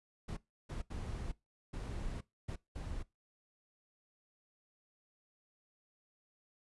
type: noise bursts at uneven times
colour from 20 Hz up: brown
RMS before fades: -41 dBFS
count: 6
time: 0.28-0.37 / 0.69-0.82 / 0.9-1.32 / 1.73-2.21 / 2.48-2.56 / 2.75-3.03 s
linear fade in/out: 10 ms
effects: noise-tail reverb RT60 0.2 s tail -20 dB re dry + resampled to 24000 Hz